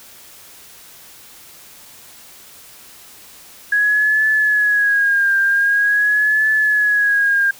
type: tone with vibrato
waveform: sine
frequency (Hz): 1661.2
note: G#6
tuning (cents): 0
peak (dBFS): -12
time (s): 3.72-7.51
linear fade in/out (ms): 5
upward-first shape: triangle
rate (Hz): 0.45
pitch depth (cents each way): 78
effects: white hiss -42 dBFS RMS until 7.59 s